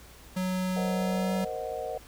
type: tone with pitch glide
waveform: square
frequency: 185 to 189.11 Hz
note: F#3 to F#3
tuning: 0 to +38 cents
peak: -28 dBFS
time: 0.36-1.45 s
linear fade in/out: 10 ms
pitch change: +38 cents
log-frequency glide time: 0.77-1.33 s
type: chord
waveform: sine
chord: C half-diminished seventh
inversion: third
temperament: equal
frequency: 466.2 / 523.3 / 622.3 / 740 Hz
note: Bb4 / C5 / Eb5 / Gb5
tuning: 0 / 0 / 0 / 0 cents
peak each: -37 dBFS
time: 0.76-1.98 s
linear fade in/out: 5 ms
effects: added 60 Hz sine -53 dBFS peak until 2.07 s + pink hiss -52 dBFS RMS until 2.07 s